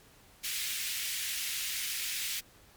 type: high-pass noise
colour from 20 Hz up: pink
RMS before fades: -35 dBFS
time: 0.43-2.41 s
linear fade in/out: 20 ms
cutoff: 2100 Hz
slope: 24 dB/octave
effects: pink hiss -59 dBFS RMS until 2.76 s + MP3 96 kbps